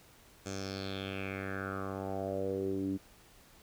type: tone with low-pass filter sweep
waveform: 10% pulse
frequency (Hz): 96.8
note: G2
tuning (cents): -21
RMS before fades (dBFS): -37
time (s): 0.45-2.98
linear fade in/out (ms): 20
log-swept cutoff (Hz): 7000 to 260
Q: 4.5
effects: pink hiss -60 dBFS RMS until 3.62 s